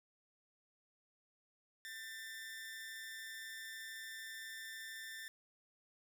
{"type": "tone with amplitude modulation", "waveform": "sawtooth", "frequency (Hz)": 1787, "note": "A6", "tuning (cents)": 26, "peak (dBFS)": -40, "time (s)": [1.85, 5.28], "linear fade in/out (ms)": 0, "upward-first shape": "sine", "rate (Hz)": 218, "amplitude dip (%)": 60, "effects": []}